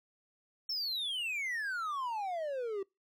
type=exponential sweep; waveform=triangle; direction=down; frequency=5480 to 379.4 Hz; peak=-32 dBFS; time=0.69-2.83 s; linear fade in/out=5 ms; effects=noise-tail reverb RT60 0.2 s tail -23 dB re dry